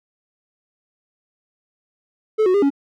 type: tone with pitch steps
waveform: triangle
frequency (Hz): 433.8 / 368.8 / 404.4 / 279.7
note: A4 / F#4 / G#4 / C#4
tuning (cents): -25 / -6 / -46 / +16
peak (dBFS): -11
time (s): 2.38-2.704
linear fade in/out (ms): 20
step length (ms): 81
effects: none